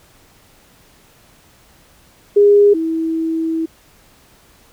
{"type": "tone pair in turn", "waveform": "sine", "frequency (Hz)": [408.7, 324.4], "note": ["G#4", "E4"], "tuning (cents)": [-28, -28], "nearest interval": "major third", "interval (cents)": 400, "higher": "first", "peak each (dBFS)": [-6, -16], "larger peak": "first", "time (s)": [[2.36, 2.74], [2.74, 3.66]], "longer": "second", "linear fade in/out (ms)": 10, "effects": ["pink hiss -50 dBFS RMS until 4.72 s"]}